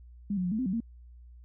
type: tone with pitch steps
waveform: sine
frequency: 202.5 / 182.6 / 178.2 / 217.4 / 258.4 / 187.2 / 229.7 Hz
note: G#3 / F#3 / F3 / A3 / C4 / F#3 / A#3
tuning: -43 / -23 / +35 / -21 / -21 / +20 / -25 cents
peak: -27 dBFS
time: 0.3-0.804 s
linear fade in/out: 5 ms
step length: 72 ms
effects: added 60 Hz sine -48 dBFS peak until 1.44 s